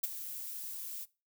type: noise with ADSR envelope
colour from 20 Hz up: violet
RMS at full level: -29 dBFS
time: 0.03-1.06 s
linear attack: 10 ms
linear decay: 21 ms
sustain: -13 dB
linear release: 34 ms
effects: noise-tail reverb RT60 0.3 s tail -21 dB re dry